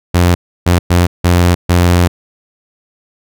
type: tone bursts at uneven times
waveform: sawtooth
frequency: 87.9 Hz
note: F2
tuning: 12 cents sharp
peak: -3 dBFS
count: 5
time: 0.14-0.35 / 0.66-0.79 / 0.9-1.07 / 1.24-1.55 / 1.69-2.08 s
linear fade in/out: 10 ms
effects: none